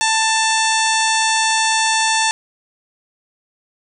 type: harmonic tone with a mistuned harmonic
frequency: 886 Hz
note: A5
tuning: 12 cents sharp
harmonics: 1 / 2 / 3 / 4 / 5 / 6 / 7 / 8 / 9 / 10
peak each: -18 / -21 / -23 / -24 / -25 / -26 / -26 / -27 / -28 / -28 dBFS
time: 0.01-2.31 s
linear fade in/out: 0 ms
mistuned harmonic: 6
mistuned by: +74 cents
effects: none